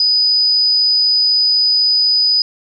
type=tone; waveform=sine; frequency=4978 Hz; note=D#8; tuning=in tune; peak=-10 dBFS; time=0-2.42 s; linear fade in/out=2 ms; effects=none